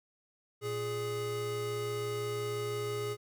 square tone pair together, 116.88 / 416.5 Hz, A#2 / G#4, +5 / +5 cents, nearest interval octave + minor seventh, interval 2200 cents, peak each -40 / -35 dBFS, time 0.61-3.17 s, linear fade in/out 50 ms, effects none

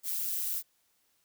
violet noise with amplitude modulation, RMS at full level -30 dBFS, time 0.03-0.63 s, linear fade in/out 50 ms, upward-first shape sine, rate 179 Hz, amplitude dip 70%, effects white hiss -72 dBFS RMS until 1.24 s

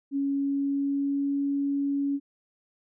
sine tone with pitch glide, 278.1 to 280.7 Hz, C#4 to C#4, +6 to +22 cents, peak -24 dBFS, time 0.11-2.2 s, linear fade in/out 50 ms, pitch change +16 cents, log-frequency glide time 0.3-1.38 s, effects none

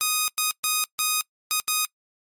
5% pulse tone bursts at uneven times, 1244.5 Hz, D#6, in tune, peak -9 dBFS, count 6, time 0.01-0.28 / 0.38-0.51 / 0.64-0.84 / 0.99-1.21 / 1.51-1.6 / 1.68-1.85 s, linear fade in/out 0 ms, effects noise-tail reverb RT60 0.1 s tail -25 dB re dry + MP3 64 kbps

